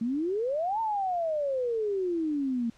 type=exponential two-way sweep; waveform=sine; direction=up then down; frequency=220 to 915 to 226.3 Hz; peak=-26 dBFS; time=0.01-2.7 s; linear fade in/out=5 ms; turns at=0.8 s; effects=pink hiss -60 dBFS RMS until 2.77 s + low-pass 7000 Hz 12 dB/octave